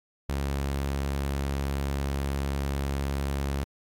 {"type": "tone", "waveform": "sawtooth", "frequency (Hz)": 69.3, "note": "C#2", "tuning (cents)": 0, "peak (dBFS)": -23, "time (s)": [0.29, 3.64], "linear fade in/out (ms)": 0, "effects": ["AAC 64 kbps"]}